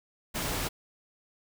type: noise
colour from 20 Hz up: pink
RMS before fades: -32 dBFS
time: 0.34-0.69 s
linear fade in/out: 20 ms
effects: none